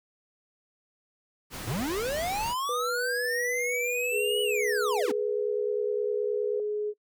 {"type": "noise", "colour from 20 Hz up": "pink", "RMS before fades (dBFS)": -38, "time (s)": [1.5, 2.55], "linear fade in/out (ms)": 50}
{"type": "linear two-way sweep", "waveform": "square", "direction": "up then down", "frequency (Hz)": [90.5, 2960, 217.4], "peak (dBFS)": -29, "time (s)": [1.67, 5.12], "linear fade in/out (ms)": 10, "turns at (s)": 4.42}
{"type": "tone with vibrato", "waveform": "sine", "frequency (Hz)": 489.6, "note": "B4", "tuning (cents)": -15, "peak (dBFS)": -30, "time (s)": [2.69, 6.6], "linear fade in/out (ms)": 2, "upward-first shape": "triangle", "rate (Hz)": 6, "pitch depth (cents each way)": 12}
{"type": "tone", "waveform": "sine", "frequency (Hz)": 420, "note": "G#4", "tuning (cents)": 19, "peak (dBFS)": -27, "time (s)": [4.11, 6.94], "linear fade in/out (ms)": 50}
{"effects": ["noise-tail reverb RT60 0.1 s tail -25 dB re dry"]}